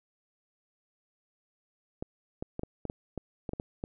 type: clicks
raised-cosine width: 2 ms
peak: -21 dBFS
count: 11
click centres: 2.025 / 2.425 / 2.594 / 2.634 / 2.853 / 2.899 / 3.177 / 3.492 / 3.534 / 3.599 / 3.839 s
effects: none